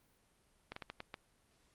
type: slowing click train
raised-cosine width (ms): 0.3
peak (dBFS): -27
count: 6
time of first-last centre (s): 0.72-1.142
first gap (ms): 44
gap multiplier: 1.33
effects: pink hiss -72 dBFS RMS until 1.74 s + Opus 32 kbps